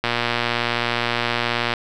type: click train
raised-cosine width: 0.3 ms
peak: -4 dBFS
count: 203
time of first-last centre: 0.04-1.737 s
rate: 119 Hz
effects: none